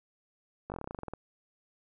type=slowing click train; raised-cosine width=1 ms; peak=-24 dBFS; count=14; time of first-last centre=0.7-1.136 s; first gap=19 ms; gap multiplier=1.09; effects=none